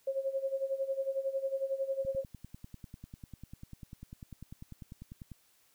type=tone with tremolo; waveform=sine; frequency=540 Hz; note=C#5; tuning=45 cents flat; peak=-28 dBFS; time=0.07-2.24 s; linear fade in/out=5 ms; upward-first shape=sine; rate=11 Hz; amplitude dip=80%
type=click train; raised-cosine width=5 ms; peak=-33 dBFS; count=34; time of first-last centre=2.05-5.317 s; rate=10.1 Hz
effects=white hiss -68 dBFS RMS until 5.74 s